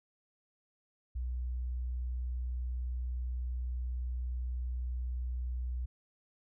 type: tone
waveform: sine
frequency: 61.74 Hz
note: B1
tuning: in tune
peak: -33 dBFS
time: 1.15-5.86 s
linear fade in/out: 10 ms
effects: none